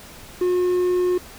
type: tone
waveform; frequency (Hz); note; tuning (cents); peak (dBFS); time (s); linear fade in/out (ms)
triangle; 360; F#4; -47; -15; 0.41-1.18; 5
effects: pink hiss -42 dBFS RMS until 1.38 s